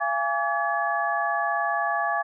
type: tone cluster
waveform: sine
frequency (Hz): 684 / 823 / 1146 / 1700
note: F5 / G#5 / D6 / G#6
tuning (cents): -36 / -16 / -43 / +40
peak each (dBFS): -28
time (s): 0-2.23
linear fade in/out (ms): 20
effects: none